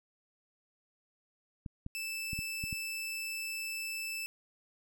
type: clicks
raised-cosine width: 5 ms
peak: -27 dBFS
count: 6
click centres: 1.662 / 1.864 / 2.332 / 2.39 / 2.639 / 2.728 s
type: tone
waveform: sawtooth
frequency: 2637 Hz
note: E7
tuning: in tune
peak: -33 dBFS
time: 1.95-4.26 s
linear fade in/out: 0 ms
effects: none